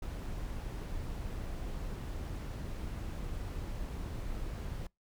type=noise; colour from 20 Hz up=brown; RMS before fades=-39 dBFS; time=0.02-4.87 s; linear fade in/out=5 ms; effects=noise-tail reverb RT60 0.2 s tail -26 dB re dry